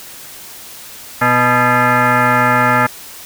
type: tone with frequency modulation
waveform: sine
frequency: 246.9 Hz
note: B3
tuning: in tune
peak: -9 dBFS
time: 1.21-2.87 s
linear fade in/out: 10 ms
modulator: 370 Hz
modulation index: 4.6
effects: white hiss -34 dBFS RMS until 3.25 s